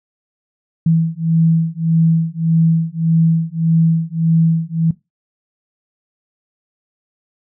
sine beating tone pair, 162.8 / 164.5 Hz, E3 / E3, -21 / -3 cents, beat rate 1.7 Hz, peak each -15 dBFS, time 0.86-4.91 s, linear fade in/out 5 ms, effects noise-tail reverb RT60 0.2 s tail -18 dB re dry

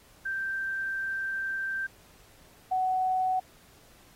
sine tone pair in turn, 1568 / 746.4 Hz, G6 / F#5, 0 / +15 cents, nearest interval octave + minor second, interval 1285 cents, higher first, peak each -29 / -24 dBFS, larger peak second, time 0.25-1.87 / 2.71-3.4 s, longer first, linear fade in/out 10 ms, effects pink hiss -58 dBFS RMS until 4.15 s + AAC 48 kbps

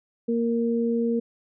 sine tone pair together, 233.1 / 465.1 Hz, A#3 / A#4, 0 / -4 cents, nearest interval octave, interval 1196 cents, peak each -23 / -25 dBFS, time 0.28-1.2 s, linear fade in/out 10 ms, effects none

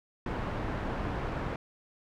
pink low-pass noise, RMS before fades -34 dBFS, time 0.26-1.56 s, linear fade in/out 2 ms, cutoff 1500 Hz, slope 12 dB/octave, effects none

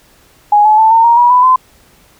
sine tone with pitch steps, 830.6 / 855.9 / 882 / 908.9 / 936.6 / 965.2 / 994.6 / 1025 Hz, G#5 / A5 / A5 / A#5 / A#5 / B5 / B5 / C6, 0 / -48 / +4 / -44 / +8 / -40 / +12 / -36 cents, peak -4 dBFS, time 0.52-1.56 s, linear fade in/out 5 ms, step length 130 ms, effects pink hiss -47 dBFS RMS until 2.19 s

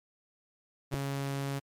sawtooth tone, 138.59 Hz, C#3, in tune, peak -28 dBFS, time 0.91-1.6 s, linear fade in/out 20 ms
clicks, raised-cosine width 2 ms, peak -22 dBFS, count 2, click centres 0.94 / 0.943 s
effects MP3 96 kbps

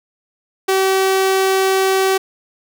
sawtooth tone, 382.7 Hz, G4, 42 cents flat, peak -9 dBFS, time 0.68-2.18 s, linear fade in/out 10 ms, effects none

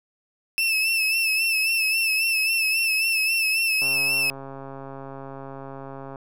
35% pulse tone with vibrato, 2637 Hz, E7, in tune, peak -18 dBFS, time 0.58-4.3 s, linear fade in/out 0 ms, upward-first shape sine, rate 3.7 Hz, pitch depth 51 cents each way
click train, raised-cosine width 1 ms, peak -24 dBFS, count 319, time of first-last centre 3.82-6.158 s, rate 136 Hz
effects none

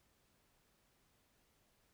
silence, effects pink hiss -75 dBFS RMS until 1.93 s

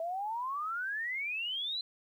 sine exponential sweep, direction up, 646 to 4100 Hz, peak -33 dBFS, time 0-1.81 s, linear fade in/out 2 ms, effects 11-bit

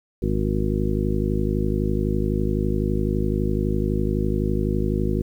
harmonic tone with a mistuned harmonic, 51.91 Hz, G#1, in tune, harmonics 1 / 2 / 3 / 4 / 5 / 6 / 7 / 9, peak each -25 / -27 / -28 / -27 / -30 / -33 / -27 / -34 dBFS, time 0.22-5.22 s, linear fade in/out 5 ms, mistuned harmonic 9, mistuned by +20 cents, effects 9-bit

